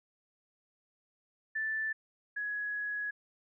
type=tone pair in turn; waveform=sine; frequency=1760 / 1676.2 Hz; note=A6 / G#6; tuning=0 / +16 cents; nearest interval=minor second; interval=84 cents; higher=first; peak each=-31 / -33 dBFS; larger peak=first; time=1.55-1.93 / 2.36-3.11 s; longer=second; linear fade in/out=10 ms; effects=none